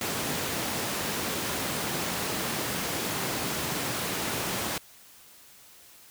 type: high-pass noise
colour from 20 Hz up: pink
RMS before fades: -31 dBFS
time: 0.01-4.78 s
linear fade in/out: 2 ms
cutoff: 140 Hz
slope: 12 dB/octave
effects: white hiss -53 dBFS RMS until 6.1 s